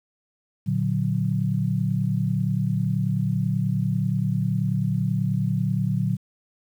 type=chord; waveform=sine; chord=Bb augmented; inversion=none; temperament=equal; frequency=116.54 / 146.83 / 185 Hz; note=Bb2 / D3 / F#3; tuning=0 / 0 / 0 cents; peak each=-25 dBFS; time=0.66-6.17 s; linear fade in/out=20 ms; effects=9-bit